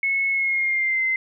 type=tone with pitch glide; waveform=sine; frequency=2191 to 2068 Hz; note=C#7 to C7; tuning=-21 to -21 cents; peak=-19 dBFS; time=0.03-1.16 s; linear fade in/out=2 ms; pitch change=-100 cents; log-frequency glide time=0.3-1.03 s; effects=none